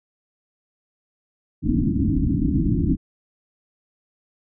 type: low-pass noise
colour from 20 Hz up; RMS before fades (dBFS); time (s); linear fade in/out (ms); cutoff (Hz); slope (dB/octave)
white; -20; 1.62-2.97; 50; 320; 96
effects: none